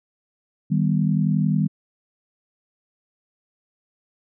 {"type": "chord", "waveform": "sine", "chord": "Eb augmented", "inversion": "none", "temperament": "equal", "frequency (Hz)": [155.56, 196, 246.9], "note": ["Eb3", "G3", "B3"], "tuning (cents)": [0, 0, 0], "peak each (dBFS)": [-20, -21, -26], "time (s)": [0.7, 1.68], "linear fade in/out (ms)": 20, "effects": []}